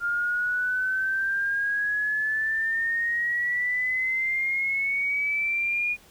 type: exponential sweep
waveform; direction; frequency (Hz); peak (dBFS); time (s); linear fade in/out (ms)
sine; up; 1400 to 2449; -23; 0-5.97; 50
effects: pink hiss -54 dBFS RMS until 6.1 s